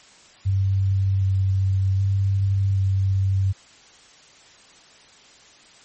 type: tone with pitch steps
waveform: sine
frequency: 96.9 / 96.1 / 97.9 / 96.5 Hz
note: G2 / G2 / G2 / G2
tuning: -20 / -34 / -2 / -27 cents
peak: -17 dBFS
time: 0.45-3.53 s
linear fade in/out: 20 ms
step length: 770 ms
effects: white hiss -50 dBFS RMS until 5.84 s + MP3 32 kbps